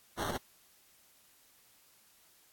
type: noise with sample-and-hold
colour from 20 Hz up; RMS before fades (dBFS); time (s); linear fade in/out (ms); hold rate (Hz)
blue; -35; 0.17-0.38; 20; 2450
effects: white hiss -64 dBFS RMS until 2.52 s + AAC 64 kbps